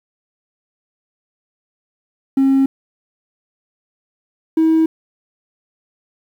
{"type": "tone pair in turn", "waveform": "triangle", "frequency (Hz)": [270, 321.1], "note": ["C#4", "E4"], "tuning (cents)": [-45, -45], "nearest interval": "minor third", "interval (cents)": 300, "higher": "second", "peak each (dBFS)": -7, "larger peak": "neither", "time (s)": [[2.37, 2.66], [4.57, 4.86]], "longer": "neither", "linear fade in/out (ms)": 5, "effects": ["tanh soft clip ceiling -6 dBFS", "8-bit"]}